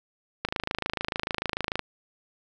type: click train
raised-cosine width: 0.3 ms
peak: -11 dBFS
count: 37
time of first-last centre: 0.45-1.793 s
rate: 26.8 Hz
effects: none